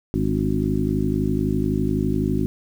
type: harmonic tone with a mistuned harmonic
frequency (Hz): 51.91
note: G#1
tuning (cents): 0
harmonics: 1 / 2 / 3 / 4 / 5 / 6 / 7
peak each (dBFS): -28 / -27 / -26 / -25 / -26 / -28 / -28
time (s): 0.14-2.46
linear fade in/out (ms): 0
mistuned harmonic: 6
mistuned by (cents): -45
effects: 8-bit